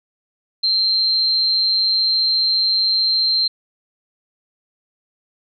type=tone with amplitude modulation; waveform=sine; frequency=4133 Hz; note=C8; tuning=22 cents flat; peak=-12 dBFS; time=0.63-3.48 s; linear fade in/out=10 ms; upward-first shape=sine; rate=201 Hz; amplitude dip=50%; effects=none